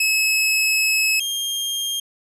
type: tone pair in turn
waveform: sawtooth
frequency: 2581 / 3212 Hz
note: E7 / G7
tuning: -37 / +41 cents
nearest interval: major third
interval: 378 cents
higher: second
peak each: -13 / -19 dBFS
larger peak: first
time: 0-1.2 / 1.2-2 s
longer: first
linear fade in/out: 5 ms
effects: resampled to 32000 Hz